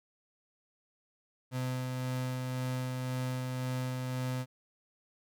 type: tone with tremolo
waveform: 35% pulse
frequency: 127.7 Hz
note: C3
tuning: 42 cents flat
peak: -30 dBFS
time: 1.51-4.46 s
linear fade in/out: 50 ms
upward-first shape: sine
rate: 1.9 Hz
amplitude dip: 25%
effects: none